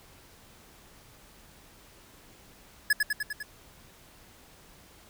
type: tone with echo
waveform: square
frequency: 1700 Hz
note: G#6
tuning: 40 cents sharp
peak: -20 dBFS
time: 2.9-2.93 s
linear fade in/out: 5 ms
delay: 100 ms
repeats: 5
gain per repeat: -3 dB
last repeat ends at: 3.43 s
effects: pink hiss -55 dBFS RMS until 5.09 s